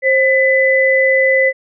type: tone pair together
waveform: sine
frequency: 530 / 2003 Hz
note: C5 / B6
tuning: +22 / +24 cents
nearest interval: octave + major seventh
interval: 2302 cents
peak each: -12 dBFS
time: 0.02-1.53 s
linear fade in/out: 50 ms
effects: none